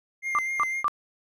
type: tone with vibrato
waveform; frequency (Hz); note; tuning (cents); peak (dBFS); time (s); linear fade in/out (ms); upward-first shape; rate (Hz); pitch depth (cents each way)
triangle; 2101; C7; +7; -25; 0.22-0.84; 50; sine; 4; 23
type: tone bursts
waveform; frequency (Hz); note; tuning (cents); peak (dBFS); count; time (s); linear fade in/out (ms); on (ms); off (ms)
sine; 1179; D6; +6; -20; 3; 0.35-0.881; 0; 37; 210
effects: none